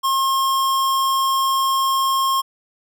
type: tone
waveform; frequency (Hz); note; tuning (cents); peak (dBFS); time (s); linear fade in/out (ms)
square; 1073; C6; +43; -17; 0.03-2.42; 20
effects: none